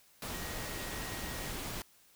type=tone in noise; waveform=sine; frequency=1888 Hz; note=A#6; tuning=22 cents sharp; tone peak=-49 dBFS; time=0.34-1.5 s; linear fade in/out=2 ms; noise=pink; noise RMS=-40 dBFS; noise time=0.22-1.82 s; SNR=-12 dB; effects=white hiss -64 dBFS RMS until 2.15 s